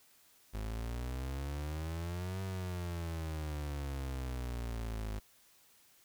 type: exponential two-way sweep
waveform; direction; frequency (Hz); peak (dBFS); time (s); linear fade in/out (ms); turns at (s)
35% pulse; up then down; 51.91 to 96.1 to 51.91; -35; 0.53-5.2; 20; 2.42
effects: white hiss -65 dBFS RMS until 6.04 s